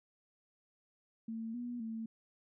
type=tone with pitch steps; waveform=sine; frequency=225.4 / 242.2 / 224.3 Hz; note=A3 / B3 / A3; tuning=+42 / -34 / +34 cents; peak=-38 dBFS; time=1.28-2.06 s; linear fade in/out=5 ms; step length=260 ms; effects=none